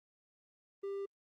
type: tone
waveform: triangle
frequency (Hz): 396.1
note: G4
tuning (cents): +18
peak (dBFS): -35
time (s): 0.83-1.06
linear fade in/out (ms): 10
effects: Opus 32 kbps